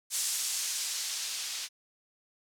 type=noise with low-pass filter sweep; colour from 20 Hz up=violet; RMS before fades=-34 dBFS; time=0.1-1.69 s; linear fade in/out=50 ms; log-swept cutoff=7600 to 4300 Hz; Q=1; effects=none